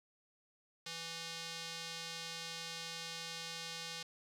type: tone with band-pass filter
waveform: square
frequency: 165.7 Hz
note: E3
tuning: 9 cents sharp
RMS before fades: -45 dBFS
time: 0.86-4.03 s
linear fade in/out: 5 ms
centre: 4400 Hz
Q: 1.4
effects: none